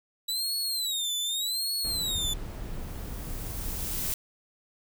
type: tone with vibrato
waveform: sawtooth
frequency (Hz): 3906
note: B7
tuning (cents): -20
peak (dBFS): -25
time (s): 0.28-2.34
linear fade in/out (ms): 10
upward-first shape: sine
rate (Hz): 0.85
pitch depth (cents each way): 190
type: noise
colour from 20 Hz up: brown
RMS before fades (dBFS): -36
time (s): 1.84-4.13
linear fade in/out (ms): 10
type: noise with exponential growth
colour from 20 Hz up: blue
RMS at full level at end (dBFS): -30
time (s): 1.88-4.14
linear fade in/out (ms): 2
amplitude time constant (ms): 490
effects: none